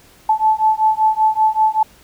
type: beating tone pair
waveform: sine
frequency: 868 / 873.2 Hz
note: A5 / A5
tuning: -24 / -13 cents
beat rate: 5.2 Hz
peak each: -15 dBFS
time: 0.29-1.83 s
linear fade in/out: 5 ms
effects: pink hiss -48 dBFS RMS until 2.03 s